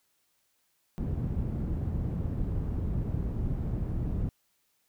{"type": "low-pass noise", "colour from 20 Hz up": "white", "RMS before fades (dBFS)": -31, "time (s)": [0.98, 4.29], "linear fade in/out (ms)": 0, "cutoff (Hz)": 130, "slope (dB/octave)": 12, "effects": ["white hiss -73 dBFS RMS until 4.88 s"]}